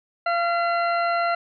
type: harmonic tone with a mistuned harmonic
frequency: 687 Hz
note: F5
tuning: 29 cents flat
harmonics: 1 / 2 / 3 / 4 / 6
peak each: -22 / -24 / -32 / -36 / -38 dBFS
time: 0.26-1.35 s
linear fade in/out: 5 ms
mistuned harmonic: 3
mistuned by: -30 cents
effects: none